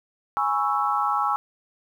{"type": "chord", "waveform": "sine", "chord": "C# minor seventh", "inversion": "second", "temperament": "equal", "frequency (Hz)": [830.6, 987.8, 1108.7, 1318.5], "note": ["G#5", "B5", "C#6", "E6"], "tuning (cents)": [0, 0, 0, 0], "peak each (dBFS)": [-25, -31, -26, -25], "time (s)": [0.37, 1.36], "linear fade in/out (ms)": 0, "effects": ["9-bit"]}